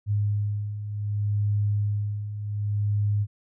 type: beating tone pair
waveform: sine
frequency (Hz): 102.9 / 103.56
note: G#2 / G#2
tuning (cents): -16 / -4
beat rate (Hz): 0.66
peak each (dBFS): -30 / -24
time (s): 0.06-3.27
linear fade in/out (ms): 50
effects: none